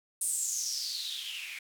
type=noise with band-pass filter sweep; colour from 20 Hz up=blue; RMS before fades=-35 dBFS; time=0.21-1.59 s; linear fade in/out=5 ms; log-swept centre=9300 to 2200 Hz; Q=7; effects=none